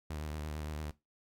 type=tone with vibrato; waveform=sawtooth; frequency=76.1 Hz; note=D#2; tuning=38 cents flat; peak=-34 dBFS; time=0.1-0.91 s; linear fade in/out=5 ms; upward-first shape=sine; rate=8.8 Hz; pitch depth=44 cents each way; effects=noise-tail reverb RT60 0.2 s tail -17 dB re dry